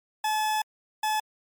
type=tone pair in turn; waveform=40% pulse; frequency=860 / 860 Hz; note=A5 / A5; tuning=-40 / -40 cents; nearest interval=unison; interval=0 cents; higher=neither; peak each=-23 dBFS; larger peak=neither; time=0.24-0.62 / 1.03-1.2 s; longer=first; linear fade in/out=5 ms; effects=MP3 96 kbps